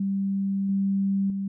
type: tone with level steps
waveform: sine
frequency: 196 Hz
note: G3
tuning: in tune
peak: -23 / -21 / -26 dBFS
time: 0-1.48 s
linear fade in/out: 5 ms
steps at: 0.69 / 1.3 s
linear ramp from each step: 2 ms
effects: none